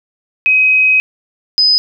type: tone pair in turn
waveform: sine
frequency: 2529 / 5017 Hz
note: D#7 / D#8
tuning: +28 / +13 cents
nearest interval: octave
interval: 1185 cents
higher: second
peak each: -7 dBFS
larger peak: neither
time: 0.46-1 / 1.58-1.78 s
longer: first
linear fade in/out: 0 ms
effects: none